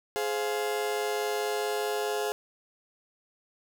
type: chord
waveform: 35% pulse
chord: F minor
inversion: first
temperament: just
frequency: 419.1 / 523.8 / 698.5 Hz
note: Ab4 / C5 / F5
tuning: +16 / +2 / 0 cents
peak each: -28 / -34 / -33 dBFS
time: 0.16-2.32 s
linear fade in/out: 0 ms
effects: none